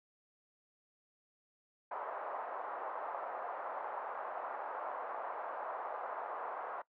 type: band-pass noise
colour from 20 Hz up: pink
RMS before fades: -42 dBFS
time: 1.91-6.82 s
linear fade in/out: 5 ms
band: 620 to 1200 Hz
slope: 24 dB/octave
effects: noise-tail reverb RT60 0.1 s tail -20 dB re dry